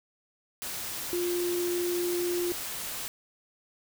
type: tone in noise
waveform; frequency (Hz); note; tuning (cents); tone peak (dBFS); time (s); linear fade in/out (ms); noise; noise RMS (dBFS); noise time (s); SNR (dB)
sine; 351.4; F4; +11; -27; 1.13-2.52; 0; white; -36; 0.62-3.08; +6
effects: none